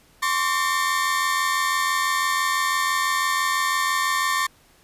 40% pulse tone cluster, 1056 / 1142 / 1812 Hz, C6 / D6 / A#6, +16 / -49 / -50 cents, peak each -24 dBFS, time 0.22-4.47 s, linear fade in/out 10 ms, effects pink hiss -56 dBFS RMS until 4.83 s + resampled to 32000 Hz

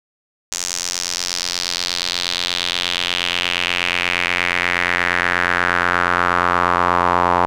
sawtooth tone with band-pass filter sweep, 88.4 Hz, F2, 22 cents sharp, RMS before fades -19 dBFS, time 0.52-7.46 s, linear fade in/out 0 ms, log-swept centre 6600 to 960 Hz, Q 2.9, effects none

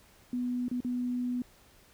sine tone with dropouts, 246.9 Hz, B3, in tune, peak -29 dBFS, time 0.33-1.42 s, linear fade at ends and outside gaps 2 ms, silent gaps 0.683-0.713 / 0.805-0.847 s, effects pink hiss -60 dBFS RMS until 1.93 s

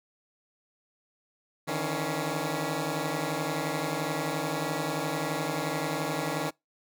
10% pulse tone cluster, 150 / 161.5 / 278.3 Hz, D3 / E3 / C#4, +37 / -35 / +7 cents, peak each -25 dBFS, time 1.67-6.51 s, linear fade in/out 20 ms, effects noise-tail reverb RT60 0.2 s tail -26 dB re dry

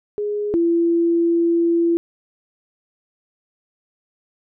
sine tone pair in turn, 415.3 / 338 Hz, G#4 / E4, 0 / +43 cents, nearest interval major third, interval 357 cents, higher first, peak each -20 / -14 dBFS, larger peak second, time 0.18-0.54 / 0.54-1.97 s, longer second, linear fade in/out 0 ms, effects none

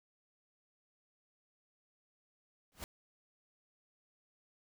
pink noise with exponential growth, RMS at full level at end -40 dBFS, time 2.72-2.84 s, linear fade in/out 0 ms, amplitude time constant 26 ms, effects none

